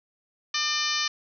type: harmonic tone with a mistuned harmonic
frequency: 600 Hz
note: D5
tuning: 37 cents sharp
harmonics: 2 / 3 / 4 / 5 / 6 / 7 / 8 / 9 / 10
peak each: -33 / -33 / -33 / -33 / -33 / -33 / -33 / -33 / -33 dBFS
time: 0.54-1.08 s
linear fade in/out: 5 ms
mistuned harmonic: 8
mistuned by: -18 cents
effects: none